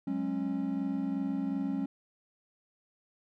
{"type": "chord", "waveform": "triangle", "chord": "F# suspended second", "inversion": "none", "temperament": "equal with one note detuned", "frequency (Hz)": [185, 207.7, 273.2], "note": ["F#3", "G#3", "C#4"], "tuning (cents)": [0, 0, -25], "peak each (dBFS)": [-35, -34, -30], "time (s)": [0.07, 1.86], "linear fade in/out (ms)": 5, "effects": []}